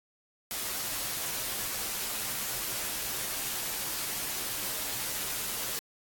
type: noise with comb filter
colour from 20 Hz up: white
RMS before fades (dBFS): -34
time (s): 0.51-5.79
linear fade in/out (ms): 0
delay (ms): 12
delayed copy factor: -0.6
effects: AAC 64 kbps